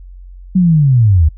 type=linear sweep; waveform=sine; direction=down; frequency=189.8 to 71.2 Hz; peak=-6 dBFS; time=0.55-1.29 s; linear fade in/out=10 ms; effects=noise-tail reverb RT60 0.1 s tail -22 dB re dry + added 45 Hz sine -31 dBFS peak until 1.37 s